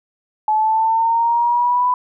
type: linear sweep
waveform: sine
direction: up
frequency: 856 to 998 Hz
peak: -13 dBFS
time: 0.48-1.94 s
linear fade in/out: 2 ms
effects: none